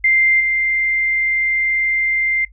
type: tone with level steps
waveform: sine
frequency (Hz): 2093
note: C7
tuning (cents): 0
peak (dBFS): -11 / -15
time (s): 0.04-2.45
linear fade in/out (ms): 5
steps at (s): 0.4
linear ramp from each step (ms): 5
effects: noise-tail reverb RT60 0.1 s tail -18 dB re dry + added 50 Hz sine -42 dBFS peak until 2.52 s